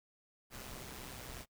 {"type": "noise with amplitude modulation", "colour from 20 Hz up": "pink", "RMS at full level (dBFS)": -45, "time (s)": [0.5, 1.46], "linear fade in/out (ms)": 50, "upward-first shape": "sine", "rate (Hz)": 128, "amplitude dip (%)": 60, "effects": ["noise-tail reverb RT60 0.1 s tail -23 dB re dry"]}